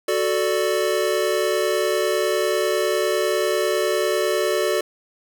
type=chord; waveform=square; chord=D major; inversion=first; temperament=equal; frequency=370 / 440 / 587.3 Hz; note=F#4 / A4 / D5; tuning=0 / 0 / 0 cents; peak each=-24 dBFS; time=0.08-4.81 s; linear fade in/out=5 ms; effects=none